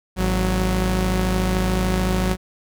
sawtooth tone pair together, 53.62 / 185 Hz, A1 / F#3, -44 / 0 cents, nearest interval octave + major sixth, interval 2144 cents, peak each -17 dBFS, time 0.16-2.37 s, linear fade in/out 50 ms, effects none

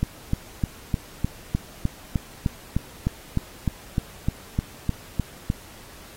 click train, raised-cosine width 5 ms, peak -9 dBFS, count 19, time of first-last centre 0.03-5.501 s, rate 3.29 Hz, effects pink hiss -46 dBFS RMS until 6.16 s + AAC 48 kbps

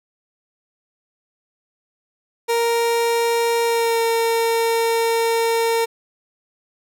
30% pulse tone with pitch glide, 466.2 to 458.5 Hz, A#4 to A#4, 0 to -29 cents, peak -14 dBFS, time 2.48-5.86 s, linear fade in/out 20 ms, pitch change -29 cents, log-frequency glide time 3.64-4.01 s, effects none

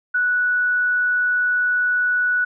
sine tone, 1475 Hz, F#6, 6 cents flat, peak -16 dBFS, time 0.14-2.45 s, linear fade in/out 10 ms, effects none

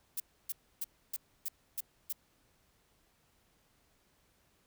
violet noise bursts, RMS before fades -36 dBFS, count 7, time 0.17-2.127 s, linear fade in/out 5 ms, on 31 ms, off 290 ms, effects pink hiss -71 dBFS RMS until 4.66 s

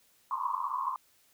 white band-pass noise, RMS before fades -33 dBFS, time 0.31-0.96 s, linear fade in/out 2 ms, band 980 to 1100 Hz, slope 96 dB/octave, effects white hiss -66 dBFS RMS until 1.33 s

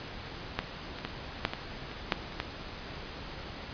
clicks, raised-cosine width 0.3 ms, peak -12 / -25 / -17 / -9 / -17 / -27 / -8 / -27 / -14 dBFS, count 9, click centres 0.59 / 0.987 / 1.05 / 1.451 / 1.535 / 1.915 / 2.122 / 2.323 / 2.401 s, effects pink hiss -42 dBFS RMS until 3.73 s + resampled to 11025 Hz

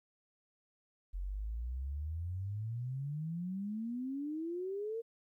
sine exponential sweep, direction up, 43.65 to 466.2 Hz, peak -36 dBFS, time 1.13-5.02 s, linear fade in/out 20 ms, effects 13-bit

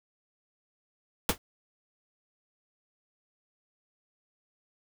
pink noise with exponential decay, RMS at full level -20 dBFS, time 1.29-1.38 s, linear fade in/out 1 ms, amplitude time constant 18 ms, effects none

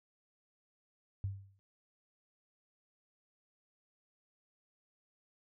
sine tone with exponential decay, 98 Hz, G2, in tune, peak -31 dBFS, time 1.24-1.59 s, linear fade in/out 0 ms, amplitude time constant 76 ms, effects none

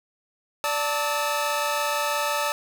sawtooth tone cluster, 584 / 889 / 1295 Hz, D5 / A5 / E6, -10 / +18 / -31 cents, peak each -24 dBFS, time 0.64-2.52 s, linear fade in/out 0 ms, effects none

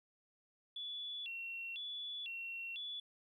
triangle tone with vibrato, 3061 Hz, G7, 42 cents flat, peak -38 dBFS, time 0.76-3 s, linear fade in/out 5 ms, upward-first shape square, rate 1 Hz, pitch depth 200 cents each way, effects tanh soft clip ceiling -40 dBFS

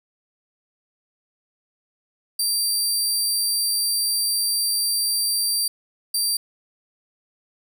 20% pulse tone bursts at uneven times, 4699 Hz, D8, in tune, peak -14 dBFS, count 2, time 2.39-5.68 / 6.14-6.37 s, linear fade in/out 5 ms, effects none

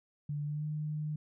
sine tone with pitch glide, 146.83 to 151.92 Hz, D3 to D#3, 0 to -41 cents, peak -33 dBFS, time 0.29-1.16 s, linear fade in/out 5 ms, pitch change +59 cents, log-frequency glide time 0.44-0.65 s, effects none

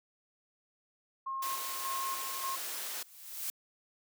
sine tone with tremolo, 1072 Hz, C6, 42 cents sharp, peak -34 dBFS, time 1.26-2.56 s, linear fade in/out 10 ms, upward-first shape square, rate 1.7 Hz, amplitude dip 55%
white noise, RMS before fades -39 dBFS, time 1.42-3.03 s, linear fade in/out 5 ms
blue noise with exponential growth, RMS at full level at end -35 dBFS, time 2.76-3.5 s, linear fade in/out 0 ms, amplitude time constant 160 ms
effects high-pass 400 Hz 12 dB/octave

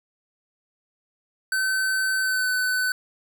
square tone with pitch glide, 1530 to 1507.2 Hz, G6 to F#6, -42 to +32 cents, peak -22 dBFS, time 1.52-2.92 s, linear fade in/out 2 ms, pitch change -26 cents, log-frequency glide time 2.21-2.49 s, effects none

